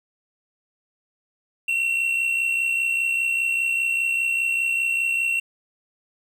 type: tone pair together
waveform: triangle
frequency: 2664 / 2729 Hz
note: E7 / F7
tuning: +18 / -41 cents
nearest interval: unison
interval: 41 cents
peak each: -28 / -19 dBFS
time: 1.68-5.4 s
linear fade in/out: 5 ms
effects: 9-bit